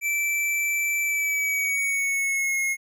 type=tone with pitch glide; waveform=square; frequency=2328 to 2160 Hz; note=D7 to C#7; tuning=-16 to -45 cents; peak=-23 dBFS; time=0.01-2.77 s; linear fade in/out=50 ms; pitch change=-129 cents; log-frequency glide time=1.02-2.59 s; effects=none